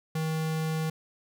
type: tone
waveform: square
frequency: 158.7 Hz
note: D#3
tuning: 35 cents sharp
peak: -28 dBFS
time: 0.15-0.9 s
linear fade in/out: 5 ms
effects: none